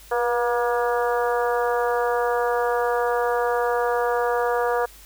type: harmonic tone with a mistuned harmonic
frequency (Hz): 238.6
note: A#3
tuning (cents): +41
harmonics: 2 / 3 / 4 / 5 / 6 / 7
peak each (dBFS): -22 / -26 / -28 / -30 / -32 / -33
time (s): 0.11-4.86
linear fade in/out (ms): 10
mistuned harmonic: 2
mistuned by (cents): +25
effects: added 50 Hz sine -48 dBFS peak until 5.05 s + white hiss -48 dBFS RMS until 5.05 s